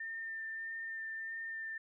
sine tone with vibrato, 1801 Hz, A6, 40 cents sharp, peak -39 dBFS, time 0-1.78 s, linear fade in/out 5 ms, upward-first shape sine, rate 1.6 Hz, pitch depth 12 cents each way, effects none

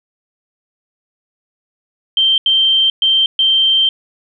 sine tone bursts at uneven times, 3137 Hz, G7, 1 cent sharp, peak -9 dBFS, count 4, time 2.17-2.38 / 2.46-2.9 / 3.02-3.26 / 3.39-3.89 s, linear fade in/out 2 ms, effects none

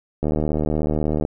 click train, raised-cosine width 2 ms, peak -9 dBFS, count 79, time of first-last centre 0.23-1.251 s, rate 76.4 Hz, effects none

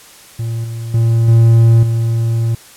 triangle tone with level steps, 114.9 Hz, A#2, 25 cents flat, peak -15 / -19 / -7 / -3 / -10 dBFS, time 0.39-2.55 s, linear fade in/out 5 ms, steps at 0.64 / 0.94 / 1.28 / 1.83 s, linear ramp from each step 2 ms, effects white hiss -40 dBFS RMS until 2.76 s + low-pass 12000 Hz 12 dB/octave

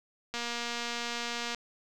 click train, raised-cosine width 0.2 ms, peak -18 dBFS, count 287, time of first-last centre 0.34-1.547 s, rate 237 Hz, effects none

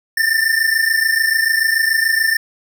square tone pair together, 1779 / 1805.9 Hz, A6 / A6, +19 / +45 cents, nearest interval unison, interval 26 cents, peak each -17 dBFS, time 0.17-2.37 s, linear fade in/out 5 ms, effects none

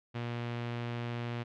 sawtooth tone with low-pass filter, 119.1 Hz, A#2, 38 cents sharp, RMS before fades -37 dBFS, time 0.14-1.44 s, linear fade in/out 20 ms, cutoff 3000 Hz, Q 1.4, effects none

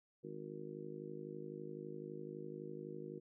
harmonic tone, 51.91 Hz, G#1, in tune, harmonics 3 / 4 / 5 / 6 / 7 / 8 / 9, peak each -52 / -55 / -56 / -53 / -49 / -61 / -52 dBFS, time 0.23-3.2 s, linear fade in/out 20 ms, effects none

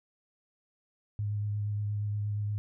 sine tone with vibrato, 103.83 Hz, G#2, in tune, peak -29 dBFS, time 1.19-2.58 s, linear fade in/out 0 ms, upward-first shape sine, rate 8.5 Hz, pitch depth 16 cents each way, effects none

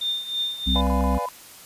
sine tone with tremolo, 3617 Hz, A7, 47 cents sharp, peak -21 dBFS, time 0.01-0.81 s, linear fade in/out 5 ms, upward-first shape triangle, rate 3.1 Hz, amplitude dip 80%
harmonic tone, 65 Hz, C2, 11 cents flat, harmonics 1 / 3 / 4, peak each -21 / -26 / -27 dBFS, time 0.66-1.19 s, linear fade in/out 20 ms
triangle chord, B diminished seventh, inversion none, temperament equal, 493.9 / 587.3 / 698.5 / 830.6 Hz, B4 / D5 / F5 / Ab5, 0 / 0 / 0 / 0 cents, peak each -30 dBFS, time 0.75-1.26 s, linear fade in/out 5 ms
sine tone bursts, 1002 Hz, B5, 25 cents sharp, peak -28 dBFS, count 4, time 0.76-1.287 s, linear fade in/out 0 ms, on 110 ms, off 29 ms
effects white hiss -45 dBFS RMS until 1.65 s + resampled to 32000 Hz

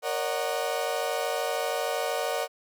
35% pulse chord, D# minor seventh, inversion second, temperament equal with one note detuned, 466.2 / 554.4 / 607.3 / 740 Hz, A#4 / C#5 / D#5 / F#5, 0 / 0 / -42 / 0 cents, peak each -31 dBFS, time 0.02-2.48 s, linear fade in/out 50 ms, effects none

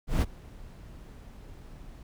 brown noise with ADSR envelope, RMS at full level -22 dBFS, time 0.07-2.03 s, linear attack 150 ms, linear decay 29 ms, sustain -24 dB, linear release 3 ms, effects none

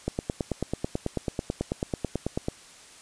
click train, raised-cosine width 2 ms, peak -13 dBFS, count 23, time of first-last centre 0.08-2.484 s, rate 9.15 Hz, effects white hiss -50 dBFS RMS until 3.01 s + resampled to 22050 Hz

